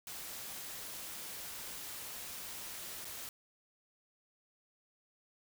white noise with dropouts, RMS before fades -45 dBFS, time 0.07-3.29 s, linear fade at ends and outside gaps 1 ms, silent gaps 3.046-3.052 s, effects none

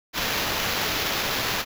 white noise with sample-and-hold, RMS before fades -26 dBFS, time 0.13-1.65 s, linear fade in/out 50 ms, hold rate 8820 Hz, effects none

